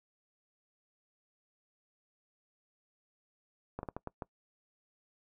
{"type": "slowing click train", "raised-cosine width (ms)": 1, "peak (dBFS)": -24, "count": 6, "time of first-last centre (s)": [3.79, 4.222], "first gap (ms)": 41, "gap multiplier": 1.38, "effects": ["noise-tail reverb RT60 0.1 s tail -23 dB re dry"]}